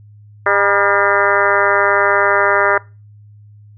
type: harmonic tone with a mistuned harmonic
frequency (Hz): 201.3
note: G3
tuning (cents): +46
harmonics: 2 / 3 / 4 / 5 / 6 / 7 / 8 / 9 / 10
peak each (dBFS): -20 / -18 / -24 / -20 / -18 / -18 / -20 / -20 / -24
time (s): 0.46-2.78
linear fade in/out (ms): 5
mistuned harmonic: 5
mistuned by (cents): -57
effects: noise-tail reverb RT60 0.3 s tail -23 dB re dry + added 104 Hz sine -39 dBFS peak until 3.77 s